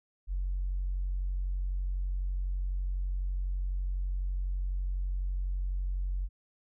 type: tone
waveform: sine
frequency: 46 Hz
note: F#1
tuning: 9 cents flat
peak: -28 dBFS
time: 0.27-6.29 s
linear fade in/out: 50 ms
effects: tanh soft clip ceiling -25 dBFS